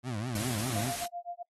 25% pulse tone with vibrato, 115.6 Hz, A#2, 14 cents flat, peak -29 dBFS, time 0.03-0.93 s, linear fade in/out 50 ms, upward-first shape triangle, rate 5 Hz, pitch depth 250 cents each way
white noise, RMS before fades -37 dBFS, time 0.35-1.06 s, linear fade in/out 5 ms
sine tone with tremolo, 698.5 Hz, F5, in tune, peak -34 dBFS, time 0.75-1.43 s, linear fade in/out 10 ms, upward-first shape sine, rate 7.7 Hz, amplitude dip 100%
effects noise-tail reverb RT60 0.1 s tail -24 dB re dry + AAC 32 kbps

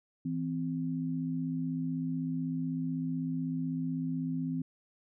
sine tone pair together, 163.41 / 259.4 Hz, E3 / C4, -15 / -15 cents, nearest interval minor sixth, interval 800 cents, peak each -34 / -33 dBFS, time 0.25-4.62 s, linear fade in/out 5 ms, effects none

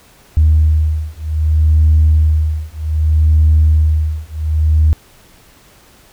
sine beating tone pair, 77.3 / 77.94 Hz, D#2 / D#2, -11 / +4 cents, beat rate 0.64 Hz, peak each -11 dBFS, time 0.37-4.93 s, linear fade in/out 0 ms, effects tanh soft clip ceiling -2 dBFS + pink hiss -46 dBFS RMS until 6.12 s

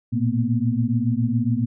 sine tone cluster, 113.8 / 121 / 229 / 246.7 Hz, A#2 / B2 / A#3 / B3, -41 / -35 / -31 / -2 cents, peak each -24 dBFS, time 0.12-1.66 s, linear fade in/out 20 ms, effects none

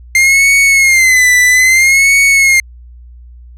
45% pulse tone with vibrato, 2100 Hz, C7, 6 cents sharp, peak -5 dBFS, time 0.15-2.6 s, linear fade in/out 2 ms, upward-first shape sine, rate 0.61 Hz, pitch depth 100 cents each way, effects added 60 Hz sine -32 dBFS peak until 3.57 s + low-pass 11000 Hz 12 dB/octave

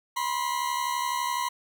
40% pulse tone pair together, 974.6 / 1046.5 Hz, B5 / C6, -23 / 0 cents, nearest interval minor second, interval 123 cents, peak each -28 / -29 dBFS, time 0.16-1.49 s, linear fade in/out 10 ms, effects none

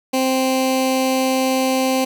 15% pulse tone with notch filter, 261.6 Hz, C4, in tune, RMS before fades -18 dBFS, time 0.13-2.05 s, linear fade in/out 10 ms, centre 1300 Hz, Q 1.5, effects none

